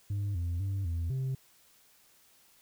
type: tone with pitch steps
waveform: sine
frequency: 101 / 86.1 / 97.7 / 83.9 / 132 Hz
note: G#2 / F2 / G2 / E2 / C3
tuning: -48 / -24 / -5 / +31 / +16 cents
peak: -27 dBFS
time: 0.1-1.35 s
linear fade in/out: 5 ms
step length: 250 ms
effects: tanh soft clip ceiling -29 dBFS + white hiss -63 dBFS RMS until 2.61 s